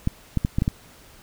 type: clicks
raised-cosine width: 5 ms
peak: -8 dBFS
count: 6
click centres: 0.074 / 0.373 / 0.449 / 0.585 / 0.621 / 0.679 s
effects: pink hiss -50 dBFS RMS until 1.22 s